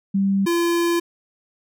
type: tone pair in turn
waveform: sine / square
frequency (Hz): 196 / 341.6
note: G3 / F4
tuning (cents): 0 / -38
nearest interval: minor seventh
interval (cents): 962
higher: second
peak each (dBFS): -16 / -18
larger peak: first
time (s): 0.14-0.46 / 0.46-1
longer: second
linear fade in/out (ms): 10
effects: none